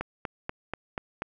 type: click train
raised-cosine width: 0.5 ms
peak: -16 dBFS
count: 6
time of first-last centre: 0.01-1.221 s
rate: 4.13 Hz
effects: none